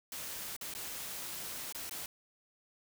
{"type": "noise with dropouts", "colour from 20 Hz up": "white", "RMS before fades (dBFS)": -42, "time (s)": [0.12, 2.06], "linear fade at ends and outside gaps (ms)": 2, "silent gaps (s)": [[0.565, 0.611], [0.739, 0.749], [1.725, 1.747], [1.896, 1.91]], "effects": []}